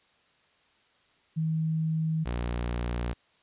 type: tone pair in turn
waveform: sine / sawtooth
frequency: 159.4 / 59.71 Hz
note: D#3 / A#1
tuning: +42 / +42 cents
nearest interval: octave + perfect fourth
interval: 1700 cents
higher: first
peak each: -25 dBFS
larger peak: neither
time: 1.36-2.25 / 2.25-3.14 s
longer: neither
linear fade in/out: 20 ms
effects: white hiss -65 dBFS RMS until 3.42 s + resampled to 8000 Hz